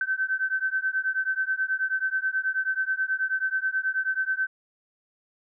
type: beating tone pair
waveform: sine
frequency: 1533 / 1542.3 Hz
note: G6 / G6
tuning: -39 / -29 cents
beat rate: 9.3 Hz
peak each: -27 dBFS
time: 0.01-4.47 s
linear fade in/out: 2 ms
effects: none